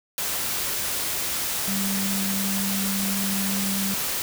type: tone in noise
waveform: sine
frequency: 195.8 Hz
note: G3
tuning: 2 cents flat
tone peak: -26 dBFS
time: 1.68-3.94 s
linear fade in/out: 0 ms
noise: white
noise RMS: -27 dBFS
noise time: 0.18-4.22 s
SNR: -2 dB
effects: none